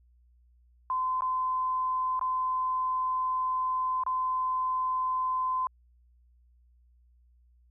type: tone with dropouts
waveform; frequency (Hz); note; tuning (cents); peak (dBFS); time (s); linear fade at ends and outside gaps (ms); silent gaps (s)
sine; 1027; C6; -33; -26; 0.9-5.67; 1; 1.208-1.22 / 2.194-2.212 / 4.036-4.064
effects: added 60 Hz sine -59 dBFS peak until 7.7 s